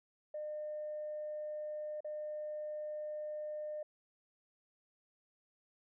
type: tone with dropouts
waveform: sine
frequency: 605 Hz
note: D#5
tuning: 49 cents flat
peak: -38 dBFS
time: 0.34-3.83 s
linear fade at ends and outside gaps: 5 ms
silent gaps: 2.006-2.045 s
effects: tanh soft clip ceiling -34 dBFS